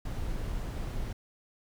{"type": "noise", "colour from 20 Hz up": "brown", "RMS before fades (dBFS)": -34, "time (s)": [0.05, 1.13], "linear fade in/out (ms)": 5, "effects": []}